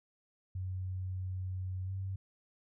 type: tone with pitch glide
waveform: sine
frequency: 92.9 to 95.79 Hz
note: F#2 to G2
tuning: +7 to -39 cents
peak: -35 dBFS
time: 0.55-2.16 s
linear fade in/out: 5 ms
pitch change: +54 cents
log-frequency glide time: 1.85-1.91 s
effects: none